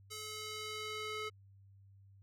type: tone with band-pass filter sweep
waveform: square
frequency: 429.6 Hz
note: A4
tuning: 41 cents flat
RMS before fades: -43 dBFS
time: 0.1-1.3 s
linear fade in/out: 20 ms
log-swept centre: 6600 to 2100 Hz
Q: 0.76
effects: added 98 Hz sine -58 dBFS peak until 2.22 s